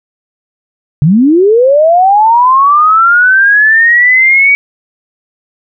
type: linear sweep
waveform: sine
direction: up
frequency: 134.7 to 2272 Hz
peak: -3 dBFS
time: 1.02-4.55 s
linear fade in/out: 0 ms
effects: none